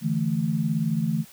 sine chord, D suspended second, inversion none, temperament equal with one note detuned, 146.32 / 164.81 / 220 Hz, D3 / E3 / A3, -6 / 0 / 0 cents, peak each -28 / -25 / -26 dBFS, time 0.01-1.25 s, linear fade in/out 50 ms, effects white hiss -50 dBFS RMS until 1.32 s

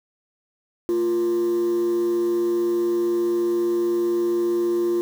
sine tone with frequency modulation, 349.2 Hz, F4, in tune, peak -16 dBFS, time 0.89-5.01 s, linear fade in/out 0 ms, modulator 128 Hz, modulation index 0.26, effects tanh soft clip ceiling -18 dBFS + 7-bit

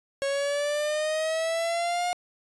45% pulse exponential sweep, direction up, 549 to 717 Hz, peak -25 dBFS, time 0.22-2.13 s, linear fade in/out 0 ms, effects resampled to 24000 Hz

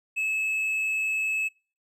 triangle tone, 2595 Hz, E7, 28 cents flat, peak -23 dBFS, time 0.16-1.49 s, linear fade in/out 20 ms, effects noise-tail reverb RT60 0.4 s tail -25 dB re dry + resampled to 32000 Hz

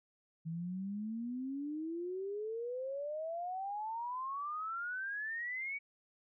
sine exponential sweep, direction up, 159.6 to 2278 Hz, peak -37 dBFS, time 0.45-5.79 s, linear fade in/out 20 ms, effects none

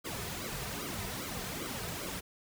pink noise with flanger, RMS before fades -39 dBFS, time 0.04-2.21 s, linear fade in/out 20 ms, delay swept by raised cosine 1.1 to 3.7 ms, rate 2.5 Hz, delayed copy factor -0.9, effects none

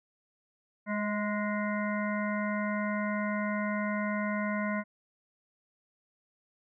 harmonic tone with a mistuned harmonic, 207.7 Hz, G#3, in tune, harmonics 1 / 3 / 5 / 7 / 9 / 10, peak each -31 / -36 / -38 / -39 / -41 / -41 dBFS, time 0.86-4.84 s, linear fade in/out 50 ms, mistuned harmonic 3, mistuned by +27 cents, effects none

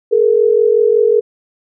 sine tone pair together, 424 / 469.4 Hz, G#4 / A#4, +36 / +12 cents, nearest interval major second, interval 176 cents, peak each -11 dBFS, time 0.11-1.21 s, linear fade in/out 20 ms, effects none

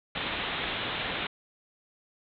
white low-pass noise, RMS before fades -33 dBFS, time 0.15-1.27 s, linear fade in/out 5 ms, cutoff 3800 Hz, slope 96 dB/octave, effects none

